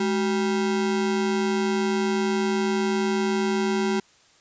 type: ring-modulated tone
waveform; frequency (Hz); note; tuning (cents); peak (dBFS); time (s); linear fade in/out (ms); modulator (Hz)
square; 294.6; D4; +6; -19; 0-4; 5; 84
effects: white hiss -57 dBFS RMS until 4.4 s + resampled to 16000 Hz